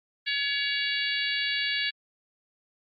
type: harmonic tone with a mistuned harmonic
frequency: 565 Hz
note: C#5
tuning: 33 cents sharp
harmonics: 3 / 4 / 5 / 6 / 7 / 8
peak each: -31 / -32 / -33 / -34 / -34 / -35 dBFS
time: 0.26-1.91 s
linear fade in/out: 20 ms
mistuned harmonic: 7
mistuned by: -24 cents
effects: Opus 48 kbps